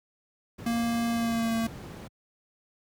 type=noise; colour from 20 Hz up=brown; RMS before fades=-36 dBFS; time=0.58-2.08 s; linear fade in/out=10 ms
type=tone with pitch glide; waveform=square; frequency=233.1 to 227 Hz; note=A#3 to A#3; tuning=0 to -46 cents; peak=-26 dBFS; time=0.66-1.67 s; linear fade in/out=5 ms; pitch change=-46 cents; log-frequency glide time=1.1-1.54 s
effects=high-pass 100 Hz 12 dB/octave